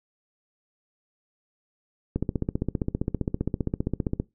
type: click train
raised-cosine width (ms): 3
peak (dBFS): -12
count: 32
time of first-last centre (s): 2.16-4.199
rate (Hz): 15.2
effects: noise-tail reverb RT60 0.2 s tail -21 dB re dry